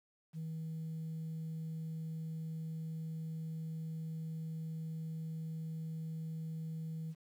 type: tone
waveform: sine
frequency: 160.2 Hz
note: E3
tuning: 49 cents flat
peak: -37 dBFS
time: 0.33-7.15 s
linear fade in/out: 50 ms
effects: tanh soft clip ceiling -37 dBFS + 11-bit